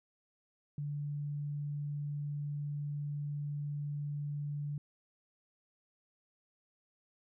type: tone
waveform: sine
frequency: 145.7 Hz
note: D3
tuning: 13 cents flat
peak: -35 dBFS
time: 0.78-4.78 s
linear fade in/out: 2 ms
effects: none